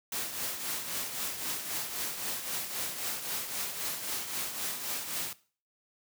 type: noise with tremolo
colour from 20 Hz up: white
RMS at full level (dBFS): -33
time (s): 0.12-5.33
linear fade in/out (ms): 2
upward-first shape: triangle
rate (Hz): 3.8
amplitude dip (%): 60
effects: noise-tail reverb RT60 0.4 s tail -18 dB re dry + high-pass 100 Hz 12 dB/octave